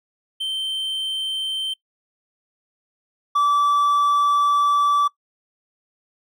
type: tone pair in turn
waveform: triangle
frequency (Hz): 3113 / 1157.7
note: G7 / D6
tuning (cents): -13 / -25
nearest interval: octave + perfect fourth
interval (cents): 1712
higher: first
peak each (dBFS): -21 / -13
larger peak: second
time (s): 0.4-1.74 / 3.35-5.08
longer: second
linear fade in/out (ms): 10
effects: noise-tail reverb RT60 0.1 s tail -21 dB re dry